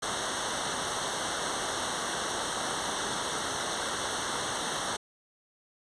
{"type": "noise with comb filter", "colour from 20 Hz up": "pink", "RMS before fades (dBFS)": -32, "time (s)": [0.02, 4.97], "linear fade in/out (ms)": 10, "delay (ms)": 0.41, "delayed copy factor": -1, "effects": ["resampled to 22050 Hz"]}